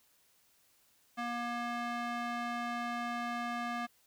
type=tone with band-pass filter; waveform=square; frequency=238.3 Hz; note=A#3; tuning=38 cents sharp; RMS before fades=-37 dBFS; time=1.17-3.87 s; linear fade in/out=20 ms; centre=1300 Hz; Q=0.93; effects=white hiss -69 dBFS RMS until 4.06 s